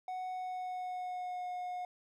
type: tone with pitch glide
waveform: triangle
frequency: 740 to 722.7 Hz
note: F#5 to F#5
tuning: 0 to -41 cents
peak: -35 dBFS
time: 0.08-1.85 s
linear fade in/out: 2 ms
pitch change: -41 cents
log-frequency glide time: 0.3-1.48 s
effects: none